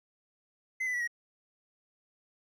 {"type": "tone with pitch steps", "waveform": "triangle", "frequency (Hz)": [2052, 1998.2, 1945.8, 1894.8], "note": ["C7", "B6", "B6", "A#6"], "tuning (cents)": [-34, 20, -26, 28], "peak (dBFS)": -28, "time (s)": [0.8, 1.076], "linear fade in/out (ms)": 10, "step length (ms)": 69, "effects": []}